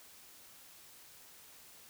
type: silence
effects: white hiss -57 dBFS RMS until 1.89 s